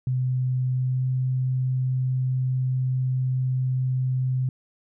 sine tone with pitch glide, 127.8 to 128.91 Hz, C3 to C3, -40 to -25 cents, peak -21 dBFS, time 0.07-4.49 s, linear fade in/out 2 ms, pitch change +15 cents, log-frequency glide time 0.73-1.02 s, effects none

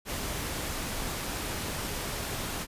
pink noise, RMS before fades -34 dBFS, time 0.05-2.67 s, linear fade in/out 50 ms, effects resampled to 32000 Hz

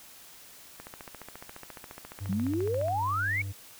click train, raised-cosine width 0.5 ms, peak -27 dBFS, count 31, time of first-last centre 0.8-2.883 s, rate 14.4 Hz
triangle tone, 98 Hz, G2, in tune, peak -31 dBFS, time 2.2-3.53 s, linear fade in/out 20 ms
sine exponential sweep, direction up, 179 to 2300 Hz, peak -27 dBFS, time 2.29-3.42 s, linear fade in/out 5 ms
effects white hiss -51 dBFS RMS until 3.79 s

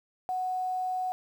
sine tone with quantisation, 740 Hz, F#5, in tune, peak -28 dBFS, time 0.29-1.12 s, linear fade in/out 0 ms, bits 9, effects none

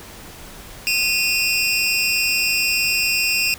25% pulse tone pair together, 2489 / 2727 Hz, D#7 / F7, 0 / -42 cents, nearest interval major second, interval 158 cents, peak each -16 dBFS, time 0.87-3.54 s, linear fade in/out 0 ms, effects pink hiss -39 dBFS RMS until 3.58 s

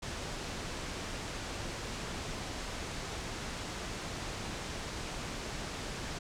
pink low-pass noise, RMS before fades -40 dBFS, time 0.02-6.19 s, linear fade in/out 10 ms, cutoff 7800 Hz, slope 24 dB/octave, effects none

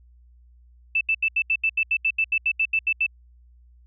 sine tone bursts, 2643 Hz, E7, 4 cents sharp, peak -18 dBFS, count 16, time 0.95-3.065 s, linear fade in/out 5 ms, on 60 ms, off 77 ms, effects added 60 Hz sine -50 dBFS peak until 3.86 s

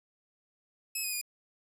5% pulse tone with pitch steps, 2577 / 2499 / 2442 Hz, E7 / D#7 / D#7, -40 / +7 / -33 cents, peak -23 dBFS, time 0.95-1.214 s, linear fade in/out 5 ms, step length 88 ms, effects resampled to 32000 Hz + 10-bit

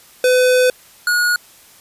square tone pair in turn, 504 / 1447.5 Hz, B4 / F#6, +35 / -38 cents, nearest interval octave + tritone, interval 1827 cents, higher second, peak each -11 / -14 dBFS, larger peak first, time 0.24-0.7 / 1.07-1.36 s, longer first, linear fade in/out 2 ms, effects white hiss -46 dBFS RMS until 1.8 s + resampled to 32000 Hz

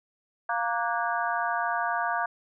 harmonic tone with a mistuned harmonic, 233.1 Hz, A#3, in tune, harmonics 3 / 4 / 5 / 6 / 7, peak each -30 / -31 / -32 / -33 / -33 dBFS, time 0.49-2.26 s, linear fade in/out 5 ms, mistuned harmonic 6, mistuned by +84 cents, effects none

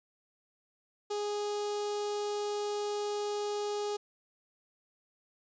sawtooth tone with notch filter, 413.9 Hz, G#4, 6 cents flat, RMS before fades -34 dBFS, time 1.1-3.97 s, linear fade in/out 10 ms, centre 1900 Hz, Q 0.88, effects resampled to 16000 Hz

